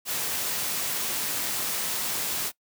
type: noise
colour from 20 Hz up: white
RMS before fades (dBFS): -29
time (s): 0.05-2.52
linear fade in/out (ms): 50
effects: noise-tail reverb RT60 0.1 s tail -21 dB re dry + high-pass 100 Hz 12 dB/octave